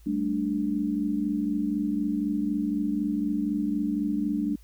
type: chord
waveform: sine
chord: G suspended second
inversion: none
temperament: equal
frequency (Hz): 196 / 220 / 293.7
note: G3 / A3 / D4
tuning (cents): 0 / 0 / 0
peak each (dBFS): -31 / -29 / -27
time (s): 0.06-4.56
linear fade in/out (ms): 10
effects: added 55 Hz sine -49 dBFS peak until 4.63 s + white hiss -63 dBFS RMS until 4.63 s